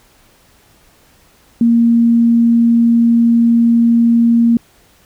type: tone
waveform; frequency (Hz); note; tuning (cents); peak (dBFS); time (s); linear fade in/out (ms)
sine; 233.1; A#3; 0; -7; 1.61-4.57; 2
effects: pink hiss -50 dBFS RMS until 5.05 s